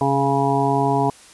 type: harmonic tone with a mistuned harmonic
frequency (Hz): 138.59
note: C#3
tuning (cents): 0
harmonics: 1 / 2 / 3 / 5 / 6 / 7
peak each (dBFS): -23 / -23 / -23 / -23 / -23 / -23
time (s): 0.01-1.1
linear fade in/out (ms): 2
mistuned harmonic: 1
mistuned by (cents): -32
effects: white hiss -46 dBFS RMS until 1.33 s + resampled to 24000 Hz